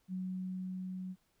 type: tone with level ramp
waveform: sine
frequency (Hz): 185.4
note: F#3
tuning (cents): +4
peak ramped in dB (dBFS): -35 to -39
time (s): 0.08-1.16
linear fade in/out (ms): 50
effects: pink hiss -75 dBFS RMS until 1.4 s